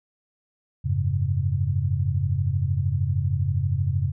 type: tone cluster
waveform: sine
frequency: 89.5 / 102.3 / 135.9 Hz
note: F2 / G#2 / C#3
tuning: +43 / -26 / -34 cents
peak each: -25 dBFS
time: 0.84-4.12 s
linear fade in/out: 20 ms
effects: none